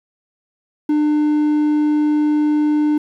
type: tone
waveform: triangle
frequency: 300 Hz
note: D4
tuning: 37 cents sharp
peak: -11 dBFS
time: 0.89-2.98 s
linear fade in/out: 5 ms
effects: 8-bit